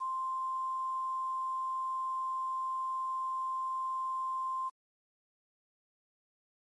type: tone with quantisation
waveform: sine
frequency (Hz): 1046.5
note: C6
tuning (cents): 0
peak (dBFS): -32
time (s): 0-4.7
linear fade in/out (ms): 20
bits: 10
effects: MP3 48 kbps